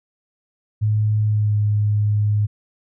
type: tone with pitch glide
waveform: sine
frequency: 106.8 to 104.66 Hz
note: G#2 to G#2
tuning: +49 to +14 cents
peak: -15 dBFS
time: 0.81-2.47 s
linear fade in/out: 20 ms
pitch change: -35 cents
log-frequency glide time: 1.24-1.56 s
effects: none